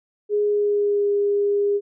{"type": "tone with pitch glide", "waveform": "sine", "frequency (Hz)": [415.3, 406.5], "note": ["G#4", "G#4"], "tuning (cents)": [0, -37], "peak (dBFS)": -17, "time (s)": [0.29, 1.81], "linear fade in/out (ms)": 50, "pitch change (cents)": -37, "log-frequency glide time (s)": [0.42, 1.11], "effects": []}